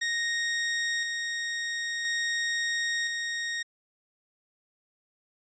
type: tone with tremolo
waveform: sawtooth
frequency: 1864.7 Hz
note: A#6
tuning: in tune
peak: -23 dBFS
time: 0.01-3.63 s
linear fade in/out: 10 ms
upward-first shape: square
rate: 0.49 Hz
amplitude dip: 30%
effects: resampled to 16000 Hz